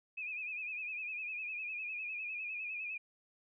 sine tone with vibrato, 2505 Hz, D#7, 11 cents sharp, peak -38 dBFS, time 0.17-2.98 s, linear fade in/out 10 ms, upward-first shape sine, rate 9.9 Hz, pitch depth 74 cents each way, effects none

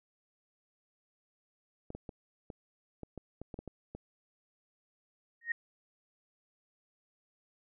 clicks, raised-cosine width 2 ms, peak -29 dBFS, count 11, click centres 1.904 / 1.95 / 2.092 / 2.502 / 3.033 / 3.177 / 3.416 / 3.542 / 3.59 / 3.677 / 3.95 s
sine tone with exponential growth, 1864.7 Hz, A#6, in tune, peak -26 dBFS, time 5.41-5.52 s, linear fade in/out 5 ms, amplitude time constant 22 ms
effects none

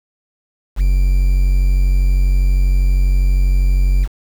triangle tone with quantisation, 46.25 Hz, F#1, in tune, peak -8 dBFS, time 0.76-4.08 s, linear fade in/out 50 ms, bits 6, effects none

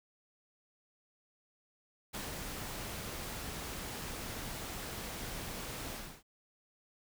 pink noise with ADSR envelope, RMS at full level -40 dBFS, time 2.13-6.23 s, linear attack 19 ms, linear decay 150 ms, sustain -2 dB, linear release 300 ms, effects none

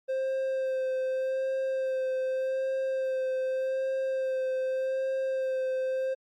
triangle tone with vibrato, 525 Hz, C5, 6 cents sharp, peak -25 dBFS, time 0.08-6.15 s, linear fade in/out 20 ms, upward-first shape sine, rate 0.84 Hz, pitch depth 17 cents each way, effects Opus 48 kbps

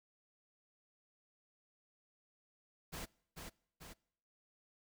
pink noise with echo, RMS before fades -45 dBFS, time 2.92-3.06 s, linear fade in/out 20 ms, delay 440 ms, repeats 2, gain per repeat -4 dB, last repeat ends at 3.94 s, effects noise-tail reverb RT60 0.7 s tail -25 dB re dry

